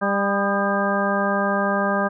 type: harmonic tone with a mistuned harmonic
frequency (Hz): 199.3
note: G3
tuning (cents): +29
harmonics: 1 / 2 / 3 / 4 / 5 / 6 / 8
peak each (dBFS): -24 / -29 / -24 / -28 / -29 / -26 / -26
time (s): 0.01-2.09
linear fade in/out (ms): 20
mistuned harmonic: 6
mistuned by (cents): +40
effects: none